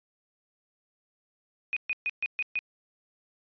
sine tone bursts, 2489 Hz, D#7, in tune, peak -26 dBFS, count 6, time 1.73-2.59 s, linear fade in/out 0 ms, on 35 ms, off 130 ms, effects resampled to 11025 Hz

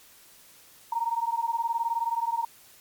sine beating tone pair, 918 / 937 Hz, A#5 / A#5, -27 / +9 cents, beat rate 19 Hz, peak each -28 dBFS, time 0.92-2.45 s, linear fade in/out 5 ms, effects white hiss -54 dBFS RMS until 2.8 s + MP3 96 kbps

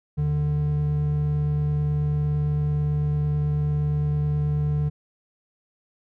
triangle tone pair together, 78.67 / 148.5 Hz, D#2 / D3, +20 / +20 cents, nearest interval major seventh, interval 1100 cents, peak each -27 / -19 dBFS, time 0.17-4.9 s, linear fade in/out 20 ms, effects none

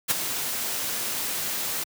white noise with ADSR envelope, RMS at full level -20 dBFS, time 0.08-1.84 s, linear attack 30 ms, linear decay 17 ms, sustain -9 dB, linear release 10 ms, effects high-pass 100 Hz 12 dB/octave

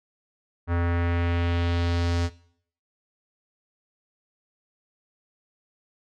square tone with low-pass filter sweep, 85.9 Hz, F2, 28 cents flat, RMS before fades -24 dBFS, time 0.67-2.3 s, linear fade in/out 50 ms, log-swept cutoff 1500 to 6000 Hz, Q 1.6, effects noise-tail reverb RT60 0.6 s tail -18 dB re dry

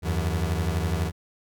30% pulse beating tone pair, 80 / 92 Hz, D#2 / F#2, +49 / -9 cents, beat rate 12 Hz, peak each -23 / -25 dBFS, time 0.02-1.12 s, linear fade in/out 50 ms, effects none

